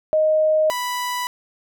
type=tone pair in turn; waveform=sine / sawtooth; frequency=622.3 / 987.8 Hz; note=D#5 / B5; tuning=0 / 0 cents; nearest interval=minor sixth; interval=800 cents; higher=second; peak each=-14 / -19 dBFS; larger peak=first; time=0.13-0.7 / 0.7-1.27 s; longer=neither; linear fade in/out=0 ms; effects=none